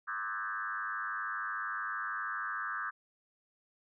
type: tone with frequency modulation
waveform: sine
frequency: 1405 Hz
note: F6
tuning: 10 cents sharp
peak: -34 dBFS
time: 0.07-2.91 s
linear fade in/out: 20 ms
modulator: 107 Hz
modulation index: 2.7
effects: none